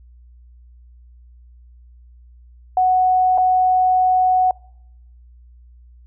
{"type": "tone with dropouts", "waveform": "sine", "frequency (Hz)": 740, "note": "F#5", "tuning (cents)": 0, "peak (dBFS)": -12, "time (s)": [2.77, 4.51], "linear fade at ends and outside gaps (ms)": 2, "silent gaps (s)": [3.377, 3.381], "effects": ["noise-tail reverb RT60 0.8 s tail -26 dB re dry", "added 60 Hz sine -43 dBFS peak until 6.06 s"]}